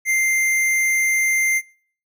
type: tone with hard clipping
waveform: sine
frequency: 2093 Hz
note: C7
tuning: in tune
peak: -17 dBFS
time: 0.05-1.62 s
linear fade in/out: 50 ms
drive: 16 dB
effects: noise-tail reverb RT60 0.5 s tail -24 dB re dry